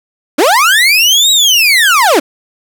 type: linear two-way sweep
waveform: 30% pulse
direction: up then down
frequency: 247.6 to 3879 to 247.6 Hz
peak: -3 dBFS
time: 0.38-2.2 s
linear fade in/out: 10 ms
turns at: 1.31 s
effects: none